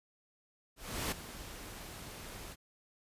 pink noise with ADSR envelope, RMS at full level -34 dBFS, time 0.76-2.56 s, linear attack 360 ms, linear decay 6 ms, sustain -13 dB, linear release 39 ms, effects resampled to 32000 Hz

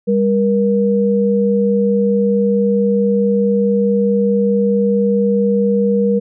sine tone pair together, 199.8 / 475.2 Hz, G3 / A#4, +33 / +33 cents, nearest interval octave + minor third, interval 1500 cents, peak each -14 dBFS, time 0.07-6.2 s, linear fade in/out 20 ms, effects none

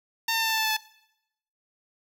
10% pulse tone with pitch steps, 908 / 902.2 / 896.5 / 890.9 / 885.2 / 879.6 / 874 / 868.5 Hz, A#5 / A5 / A5 / A5 / A5 / A5 / A5 / A5, -46 / +43 / +32 / +21 / +10 / -1 / -12 / -23 cents, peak -15 dBFS, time 0.28-0.768 s, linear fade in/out 5 ms, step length 61 ms, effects noise-tail reverb RT60 0.8 s tail -20 dB re dry

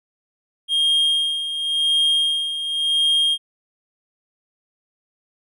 triangle tone with tremolo, 3228 Hz, G#7, 50 cents flat, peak -13 dBFS, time 0.68-3.38 s, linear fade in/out 50 ms, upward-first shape sine, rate 0.92 Hz, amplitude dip 65%, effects none

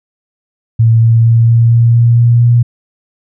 sine tone with pitch steps, 113.8 / 114.59 / 115.39 / 116.19 / 117 / 117.81 / 118.63 / 119.46 Hz, A#2 / A#2 / A#2 / A#2 / A#2 / A#2 / A#2 / A#2, -41 / -29 / -17 / -5 / +7 / +19 / +31 / +43 cents, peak -4 dBFS, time 0.79-2.63 s, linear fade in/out 10 ms, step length 230 ms, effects none

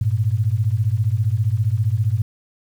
sine beating tone pair, 100.8 / 115.8 Hz, G2 / A#2, +49 / -11 cents, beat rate 15 Hz, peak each -19 dBFS, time 0.01-2.22 s, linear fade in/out 5 ms, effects 8-bit

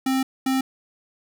square tone bursts at uneven times, 263.9 Hz, C4, 15 cents sharp, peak -20 dBFS, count 2, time 0.06-0.23 / 0.46-0.61 s, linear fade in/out 5 ms, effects none

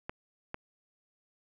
clicks, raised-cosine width 0.5 ms, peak -21 dBFS, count 2, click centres 0.095 / 0.544 s, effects none

